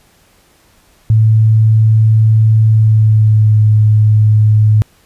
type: tone with pitch glide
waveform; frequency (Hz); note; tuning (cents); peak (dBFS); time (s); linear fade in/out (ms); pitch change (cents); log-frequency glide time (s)
sine; 110 to 107.3; A2 to A2; 0 to -43; -5; 1.1-4.82; 0; -43; 2.66-3.58
effects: pink hiss -50 dBFS RMS until 5.05 s + resampled to 32000 Hz